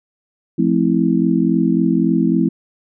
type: chord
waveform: sine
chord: F major seventh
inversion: none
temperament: just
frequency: 174.61 / 218.3 / 261.9 / 327.4 Hz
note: F3 / A3 / C4 / E4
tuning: 0 / -13 / +2 / -12 cents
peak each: -18 dBFS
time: 0.58-2.49 s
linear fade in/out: 10 ms
effects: none